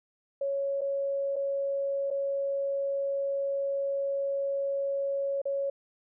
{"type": "tone with dropouts", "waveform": "sine", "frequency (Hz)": 554.4, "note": "C#5", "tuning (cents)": 0, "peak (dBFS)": -27, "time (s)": [0.41, 5.7], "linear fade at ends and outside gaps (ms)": 5, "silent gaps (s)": [[0.81, 0.815], [1.359, 1.363], [2.104, 2.11], [5.417, 5.454]], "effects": []}